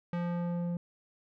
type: tone with low-pass filter sweep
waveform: square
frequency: 173.7 Hz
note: F3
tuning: 9 cents flat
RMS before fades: -33 dBFS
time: 0.13-0.77 s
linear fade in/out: 2 ms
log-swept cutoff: 2200 to 420 Hz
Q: 0.75
effects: none